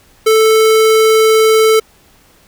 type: tone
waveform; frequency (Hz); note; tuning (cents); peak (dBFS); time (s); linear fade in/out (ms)
square; 439.9; A4; 0; -7; 0.26-1.8; 10
effects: pink hiss -48 dBFS RMS until 2.47 s